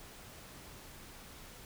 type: silence
effects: pink hiss -52 dBFS RMS until 1.65 s